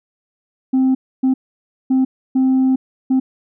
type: tone bursts at uneven times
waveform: sine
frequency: 261.6 Hz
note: C4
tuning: in tune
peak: -9 dBFS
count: 5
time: 0.73-0.95 / 1.23-1.34 / 1.9-2.05 / 2.35-2.76 / 3.1-3.2 s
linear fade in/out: 10 ms
effects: tanh soft clip ceiling -10 dBFS